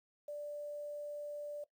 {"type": "tone with quantisation", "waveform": "sine", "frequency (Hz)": 587.3, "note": "D5", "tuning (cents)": 0, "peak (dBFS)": -40, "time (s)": [0.28, 1.64], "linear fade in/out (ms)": 5, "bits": 11, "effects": ["noise-tail reverb RT60 0.1 s tail -17 dB re dry"]}